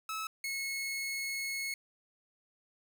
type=tone pair in turn; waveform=sawtooth; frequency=1298 / 2183 Hz; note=E6 / C#7; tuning=-27 / -27 cents; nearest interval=major sixth; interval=900 cents; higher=second; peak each=-32 / -31 dBFS; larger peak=second; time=0.09-0.27 / 0.44-1.74 s; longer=second; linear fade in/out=2 ms; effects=none